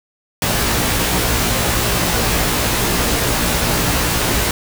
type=noise with comb filter; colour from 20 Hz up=pink; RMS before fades=-17 dBFS; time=0.42-4.51 s; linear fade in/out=2 ms; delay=17 ms; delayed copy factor=+0.95; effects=none